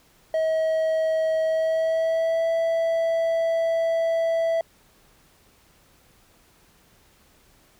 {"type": "tone with pitch glide", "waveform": "triangle", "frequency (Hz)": [639, 659.6], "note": ["D#5", "E5"], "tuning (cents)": [46, 1], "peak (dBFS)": -18, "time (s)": [0.34, 4.61], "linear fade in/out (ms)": 2, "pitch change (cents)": 55, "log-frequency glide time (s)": [1.44, 2.5], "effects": ["pink hiss -58 dBFS RMS until 7.79 s"]}